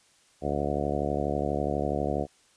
harmonic tone, 72.2 Hz, D2, 29 cents flat, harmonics 1 / 2 / 3 / 4 / 5 / 6 / 7 / 8 / 9 / 10, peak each -35 / -35 / -35 / -35 / -35 / -35 / -35 / -35 / -35 / -35 dBFS, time 0.41-2.27 s, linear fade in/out 50 ms, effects white hiss -62 dBFS RMS until 2.56 s + resampled to 22050 Hz

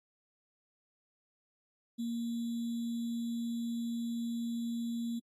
sine tone with sample-and-hold, 233.1 Hz, A#3, in tune, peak -33 dBFS, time 1.98-5.2 s, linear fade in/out 20 ms, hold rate 3675 Hz, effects AAC 48 kbps

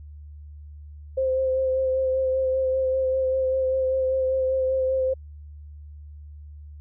sine tone with vibrato, 523 Hz, C5, 1 cent flat, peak -20 dBFS, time 1.17-5.14 s, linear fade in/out 10 ms, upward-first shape sine, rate 5.1 Hz, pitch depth 18 cents each way, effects added 74 Hz sine -39 dBFS peak until 6.8 s

